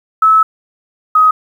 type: tone pair in turn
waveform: sine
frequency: 1300 / 1260.1 Hz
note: E6 / D#6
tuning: -24 / +22 cents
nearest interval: minor second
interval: 54 cents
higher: first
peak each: -5 dBFS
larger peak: neither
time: 0.22-0.43 / 1.15-1.31 s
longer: first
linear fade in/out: 5 ms
effects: 7-bit